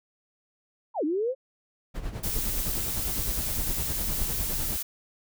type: linear two-way sweep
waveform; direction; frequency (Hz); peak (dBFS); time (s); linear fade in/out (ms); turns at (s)
sine; down then up; 1000 to 283.9 to 542; -24; 0.94-1.35; 50; 1.04
type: noise with tremolo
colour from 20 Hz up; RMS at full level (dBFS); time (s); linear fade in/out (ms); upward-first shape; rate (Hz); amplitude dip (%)
brown; -30; 1.94-4.78; 20; sine; 9.8; 65
type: noise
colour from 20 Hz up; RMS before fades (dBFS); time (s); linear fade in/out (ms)
blue; -31; 2.23-4.83; 10
effects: none